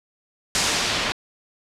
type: noise with low-pass filter sweep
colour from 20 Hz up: white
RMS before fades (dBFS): -23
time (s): 0.55-1.12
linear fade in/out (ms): 0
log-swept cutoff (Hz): 7500 to 3200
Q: 0.87
effects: low-pass 12000 Hz 12 dB/octave